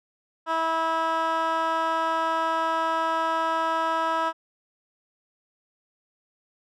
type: tone with band-pass filter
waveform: 15% pulse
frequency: 325.5 Hz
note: E4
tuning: 22 cents flat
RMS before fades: -25 dBFS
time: 0.46-4.33 s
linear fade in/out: 50 ms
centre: 1200 Hz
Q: 1.6
effects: none